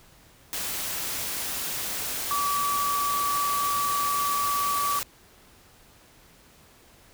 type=tone in noise; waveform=sine; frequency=1148 Hz; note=D6; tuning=40 cents flat; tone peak=-24 dBFS; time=2.31-4.99 s; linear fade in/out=0 ms; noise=white; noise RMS=-31 dBFS; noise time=0.53-5.03 s; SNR=+4 dB; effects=pink hiss -55 dBFS RMS until 7.13 s